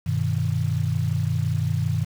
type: chord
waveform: sine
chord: G augmented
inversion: none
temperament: equal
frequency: 98 / 123.47 / 155.56 Hz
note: G2 / B2 / D#3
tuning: 0 / 0 / 0 cents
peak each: -25 dBFS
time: 0.06-2.05 s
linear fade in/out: 10 ms
effects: 7-bit